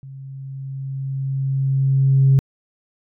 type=tone with level ramp; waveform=sine; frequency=135.2 Hz; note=C#3; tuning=43 cents flat; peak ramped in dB=-34 to -8 dBFS; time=0.03-2.39 s; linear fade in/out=0 ms; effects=tanh soft clip ceiling -6 dBFS